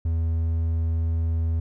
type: tone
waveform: triangle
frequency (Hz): 81.9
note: E2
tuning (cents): -11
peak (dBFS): -19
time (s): 0.05-1.6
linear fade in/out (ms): 5
effects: none